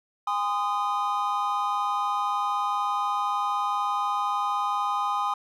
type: tone cluster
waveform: triangle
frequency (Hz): 816 / 1027 / 1240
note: G#5 / C6 / D#6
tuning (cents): -31 / -33 / -6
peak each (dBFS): -27 / -27 / -26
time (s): 0.27-5.34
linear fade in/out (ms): 5
effects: none